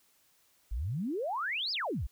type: exponential two-way sweep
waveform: sine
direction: up then down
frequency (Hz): 46.35 to 5300 to 46.35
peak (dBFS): -31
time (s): 0.71-2.07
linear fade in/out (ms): 10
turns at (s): 1.72
effects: white hiss -68 dBFS RMS until 2.11 s